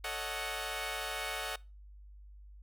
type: chord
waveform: 10% pulse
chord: D# half-diminished seventh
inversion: second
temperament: equal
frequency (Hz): 440 / 554.4 / 622.3 / 740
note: A4 / C#5 / D#5 / F#5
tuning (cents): 0 / 0 / 0 / 0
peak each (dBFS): -35 / -35 / -34 / -31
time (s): 0.04-1.56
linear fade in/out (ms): 5
effects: noise-tail reverb RT60 0.3 s tail -23 dB re dry + added 50 Hz sine -50 dBFS peak until 2.62 s